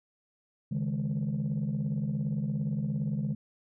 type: chord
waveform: sine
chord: C# suspended second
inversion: none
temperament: just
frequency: 138.59 / 155.92 / 207.9 Hz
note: C#3 / D#3 / G#3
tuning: 0 / +4 / +2 cents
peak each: -31 dBFS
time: 0.71-3.35 s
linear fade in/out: 10 ms
effects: tanh soft clip ceiling -24 dBFS